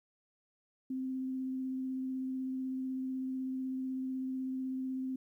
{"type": "tone with vibrato", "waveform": "sine", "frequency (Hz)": 260.8, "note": "C4", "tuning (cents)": -5, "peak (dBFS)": -34, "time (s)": [0.9, 5.16], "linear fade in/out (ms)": 5, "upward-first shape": "sine", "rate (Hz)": 16, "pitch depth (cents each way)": 10, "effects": ["12-bit"]}